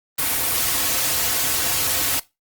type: noise with comb filter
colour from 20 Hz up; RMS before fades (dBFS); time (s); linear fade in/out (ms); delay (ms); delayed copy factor
white; -21; 0.18-2.2; 10; 5; -0.7
effects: noise-tail reverb RT60 0.2 s tail -18 dB re dry + Opus 32 kbps